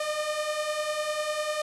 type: beating tone pair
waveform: sawtooth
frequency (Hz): 599 / 609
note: D5 / D#5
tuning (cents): +34 / -37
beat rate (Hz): 10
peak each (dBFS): -30 / -25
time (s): 0-1.62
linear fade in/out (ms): 5
effects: resampled to 24000 Hz + 8-bit